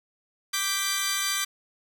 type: chord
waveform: 10% pulse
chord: G major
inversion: second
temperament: equal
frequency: 1174.7 / 1568 / 1975.5 Hz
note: D6 / G6 / B6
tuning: 0 / 0 / 0 cents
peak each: -21 dBFS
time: 0.53-1.45 s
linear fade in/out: 10 ms
effects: none